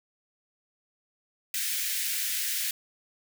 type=high-pass noise; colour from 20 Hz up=white; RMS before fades=-30 dBFS; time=1.54-2.71 s; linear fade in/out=2 ms; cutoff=1600 Hz; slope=48 dB/octave; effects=none